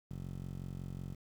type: tone with band-pass filter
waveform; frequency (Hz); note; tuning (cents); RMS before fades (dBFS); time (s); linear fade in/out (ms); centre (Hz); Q
sawtooth; 45.44; F#1; -31; -43; 0.1-1.15; 10; 150; 2
effects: 10-bit